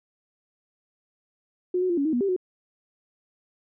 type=tone with pitch steps; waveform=sine; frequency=361.3 / 368.3 / 345.8 / 280.7 / 315.3 / 242.9 / 394.7 / 366.8 Hz; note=F#4 / F#4 / F4 / C#4 / D#4 / B3 / G4 / F#4; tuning=-41 / -8 / -17 / +22 / +23 / -29 / +12 / -15 cents; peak=-21 dBFS; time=1.74-2.364 s; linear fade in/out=5 ms; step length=78 ms; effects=none